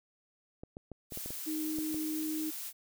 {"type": "clicks", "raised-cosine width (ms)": 2, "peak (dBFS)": -30, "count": 9, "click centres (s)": [0.635, 0.769, 0.917, 1.122, 1.174, 1.26, 1.305, 1.786, 1.944]}
{"type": "noise", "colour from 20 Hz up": "blue", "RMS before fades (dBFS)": -41, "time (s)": [1.1, 2.73], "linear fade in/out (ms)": 50}
{"type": "tone", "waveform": "sine", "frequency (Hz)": 311.1, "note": "D#4", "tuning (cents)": 0, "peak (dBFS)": -33, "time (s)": [1.46, 2.51], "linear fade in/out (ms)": 20}
{"effects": []}